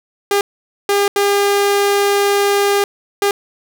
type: tone bursts at uneven times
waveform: sawtooth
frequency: 403.2 Hz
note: G4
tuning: 49 cents sharp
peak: -8 dBFS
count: 4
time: 0.31-0.41 / 0.89-1.08 / 1.16-2.84 / 3.22-3.31 s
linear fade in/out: 2 ms
effects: none